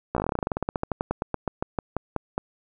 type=slowing click train; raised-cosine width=1 ms; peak=-11 dBFS; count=30; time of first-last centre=0.15-2.379 s; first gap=15 ms; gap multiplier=1.1; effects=none